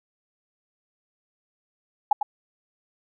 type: tone with echo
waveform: sine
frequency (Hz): 830.6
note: G#5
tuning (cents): 0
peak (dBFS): -13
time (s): 2.11-2.13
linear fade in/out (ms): 5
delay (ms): 100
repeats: 1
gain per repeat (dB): -8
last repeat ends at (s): 2.23
effects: none